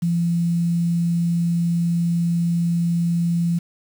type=tone with quantisation; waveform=sine; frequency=170.4 Hz; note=F3; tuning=42 cents flat; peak=-17 dBFS; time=0.02-3.59 s; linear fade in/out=10 ms; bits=7; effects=none